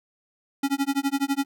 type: tone with tremolo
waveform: square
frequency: 277.2 Hz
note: C#4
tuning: in tune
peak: -20 dBFS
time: 0.63-1.45 s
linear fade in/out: 5 ms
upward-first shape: sine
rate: 12 Hz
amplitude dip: 100%
effects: none